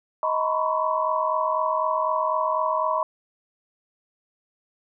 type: tone cluster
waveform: sine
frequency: 629 / 926 / 986 / 1030 / 1118 Hz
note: D#5 / A#5 / B5 / C6 / C#6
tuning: +19 / -12 / -3 / -28 / +14 cents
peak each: -26 / -31 / -26 / -28 / -28 dBFS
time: 0.23-3.03 s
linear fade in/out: 2 ms
effects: none